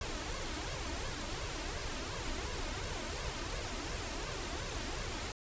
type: noise with flanger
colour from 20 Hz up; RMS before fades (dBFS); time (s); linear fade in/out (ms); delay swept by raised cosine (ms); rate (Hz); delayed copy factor
pink; -39; 0.01-5.32; 2; 1.8 to 3.3; 2.8; +0.65
effects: resampled to 16000 Hz